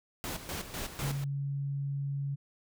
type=noise with tremolo; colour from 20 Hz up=pink; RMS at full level=-37 dBFS; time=0.24-1.24 s; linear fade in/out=0 ms; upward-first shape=square; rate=4 Hz; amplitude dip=65%
type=tone; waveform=sine; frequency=139.9 Hz; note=C#3; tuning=16 cents sharp; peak=-31 dBFS; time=1.01-2.36 s; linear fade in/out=20 ms
effects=none